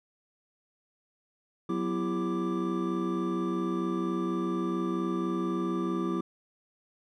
triangle tone cluster, 184.5 / 247.9 / 334.3 / 398.6 / 1176 Hz, F#3 / B3 / E4 / G4 / D6, -5 / +7 / +24 / +29 / +2 cents, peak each -31 / -34 / -29 / -36 / -36 dBFS, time 1.69-6.21 s, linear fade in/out 5 ms, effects none

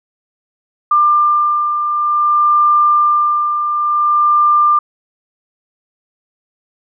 sine beating tone pair, 1193 / 1193.55 Hz, D6 / D6, +27 / +28 cents, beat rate 0.55 Hz, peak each -19 / -10 dBFS, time 0.91-4.79 s, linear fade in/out 5 ms, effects none

